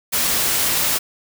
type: noise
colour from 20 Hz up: white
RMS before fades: -19 dBFS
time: 0.12-0.99 s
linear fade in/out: 20 ms
effects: none